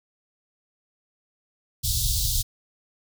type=band-stop noise; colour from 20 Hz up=pink; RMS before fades=-24 dBFS; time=1.83-2.43 s; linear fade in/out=20 ms; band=130 to 3600 Hz; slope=48 dB/octave; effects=none